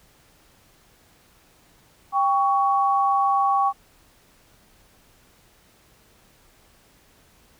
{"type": "tone pair together", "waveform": "sine", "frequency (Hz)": [791.9, 1119], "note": ["G5", "C#6"], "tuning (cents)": [17, 16], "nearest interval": "tritone", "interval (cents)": 599, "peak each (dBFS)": -20, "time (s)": [2.12, 3.73], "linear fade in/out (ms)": 50, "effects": ["pink hiss -57 dBFS RMS until 7.59 s"]}